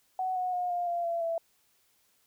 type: tone with pitch steps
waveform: sine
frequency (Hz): 746 / 731.9 / 718.1 / 704.5 / 691.2 / 678.2 / 665.4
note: F#5 / F#5 / F5 / F5 / F5 / E5 / E5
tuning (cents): +14 / -19 / +48 / +15 / -18 / +49 / +16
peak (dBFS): -28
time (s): 0.19-1.38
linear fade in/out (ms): 2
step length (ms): 170
effects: white hiss -69 dBFS RMS until 2.26 s